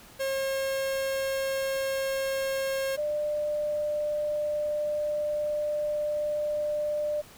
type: tone pair in turn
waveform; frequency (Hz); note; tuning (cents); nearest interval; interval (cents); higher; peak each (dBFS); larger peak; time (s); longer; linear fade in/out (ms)
45% pulse / sine; 539 / 596.9; C#5 / D5; -49 / +28; major second; 177; second; -27 / -26; second; 0.19-2.97 / 2.97-7.22; second; 20
effects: pink hiss -51 dBFS RMS until 7.37 s